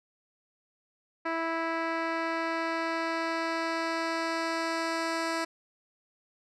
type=tone with low-pass filter sweep; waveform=10% pulse; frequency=328.6 Hz; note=E4; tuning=5 cents flat; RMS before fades=-31 dBFS; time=1.25-5.45 s; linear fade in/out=10 ms; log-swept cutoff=2300 to 7300 Hz; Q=0.89; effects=none